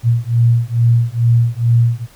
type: beating tone pair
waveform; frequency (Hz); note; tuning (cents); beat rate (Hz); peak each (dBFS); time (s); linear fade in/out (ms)
sine; 116.54 / 118.84; A#2 / A#2; 0 / +34; 2.3; -13; 0.03-2.07; 50
effects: pink hiss -46 dBFS RMS until 2.15 s